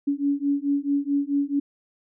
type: beating tone pair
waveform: sine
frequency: 280.9 / 285.5 Hz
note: C#4 / D4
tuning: +23 / -49 cents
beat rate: 4.6 Hz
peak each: -24 dBFS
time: 0.07-1.6 s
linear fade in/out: 10 ms
effects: none